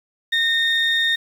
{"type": "tone pair together", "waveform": "sine", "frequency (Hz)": [1838, 3676], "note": ["A#6", "A#7"], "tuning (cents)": [-25, -25], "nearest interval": "octave", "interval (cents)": 1200, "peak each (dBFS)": [-18, -18], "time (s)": [0.32, 1.16], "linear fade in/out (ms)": 10, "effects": ["tanh soft clip ceiling -11 dBFS", "7-bit"]}